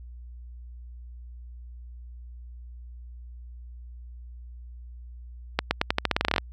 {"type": "accelerating click train", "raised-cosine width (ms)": 0.3, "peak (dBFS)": -5, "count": 15, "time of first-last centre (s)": [5.59, 6.382], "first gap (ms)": 120, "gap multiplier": 0.87, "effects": ["added 60 Hz sine -40 dBFS peak until 6.52 s"]}